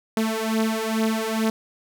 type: beating tone pair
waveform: sawtooth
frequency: 220 / 222.3 Hz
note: A3 / A3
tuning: 0 / +18 cents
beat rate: 2.3 Hz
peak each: -21 / -20 dBFS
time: 0.17-1.5 s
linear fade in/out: 2 ms
effects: none